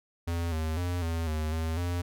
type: tone with pitch steps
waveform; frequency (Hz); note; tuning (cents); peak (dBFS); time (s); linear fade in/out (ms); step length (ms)
square; 84.8 / 79.3 / 88.5 / 82.6 / 77.7 / 80.7 / 87.7; E2 / D#2 / F2 / E2 / D#2 / E2 / F2; +50 / +33 / +23 / +4 / -2 / -36 / +8; -29; 0.27-2.02; 10; 250
effects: none